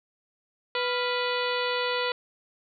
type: harmonic tone with a mistuned harmonic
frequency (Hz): 493.9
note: B4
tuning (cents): 0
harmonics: 1 / 2 / 3 / 4 / 5 / 6 / 7 / 8 / 9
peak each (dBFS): -29 / -32 / -34 / -35 / -36 / -37 / -37 / -38 / -39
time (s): 0.75-2.12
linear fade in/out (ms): 2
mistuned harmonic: 3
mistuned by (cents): -100
effects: none